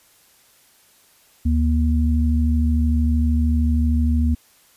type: tone pair together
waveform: sine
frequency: 74.9 / 237.8 Hz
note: D2 / A#3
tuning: +35 / +35 cents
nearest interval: octave + minor sixth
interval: 2000 cents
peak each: -16 / -21 dBFS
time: 1.45-4.35 s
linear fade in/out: 10 ms
effects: white hiss -55 dBFS RMS until 4.76 s + resampled to 32000 Hz